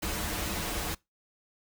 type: noise with comb filter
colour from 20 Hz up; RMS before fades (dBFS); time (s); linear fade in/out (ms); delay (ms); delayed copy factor
pink; -33; 0.02-0.95; 10; 7.7; -0.75
effects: noise-tail reverb RT60 0.2 s tail -23 dB re dry